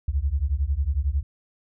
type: beating tone pair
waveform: sine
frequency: 64.9 / 75.9 Hz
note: C2 / D#2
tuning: -13 / -42 cents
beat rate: 11 Hz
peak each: -24 dBFS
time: 0.08-1.23 s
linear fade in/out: 5 ms
effects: none